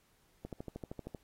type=click train; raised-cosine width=2 ms; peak=-28 dBFS; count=10; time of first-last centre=0.45-1.148 s; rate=12.9 Hz; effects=pink hiss -71 dBFS RMS until 1.23 s + AAC 48 kbps